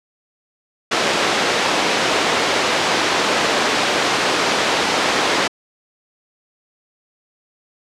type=band-pass noise; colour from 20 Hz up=pink; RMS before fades=-18 dBFS; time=0.91-5.48 s; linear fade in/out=10 ms; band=350 to 5200 Hz; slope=12 dB/octave; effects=low-pass 9000 Hz 12 dB/octave